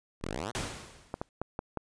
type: exponential sweep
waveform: 5% pulse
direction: up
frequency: 32.38 to 132.2 Hz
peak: -23 dBFS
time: 0.21-0.52 s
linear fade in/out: 20 ms
type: noise with exponential decay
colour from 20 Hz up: pink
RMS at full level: -32 dBFS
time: 0.55-1.29 s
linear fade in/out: 0 ms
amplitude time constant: 160 ms
type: clicks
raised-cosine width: 1 ms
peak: -19 dBFS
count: 5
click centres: 1.141 / 1.215 / 1.416 / 1.591 / 1.773 s
effects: resampled to 22050 Hz